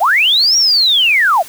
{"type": "linear two-way sweep", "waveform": "sine", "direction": "up then down", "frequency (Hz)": [580, 5690, 580], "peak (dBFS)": -8, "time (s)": [0, 1.43], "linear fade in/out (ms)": 20, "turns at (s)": 0.57, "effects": ["white hiss -35 dBFS RMS until 1.48 s"]}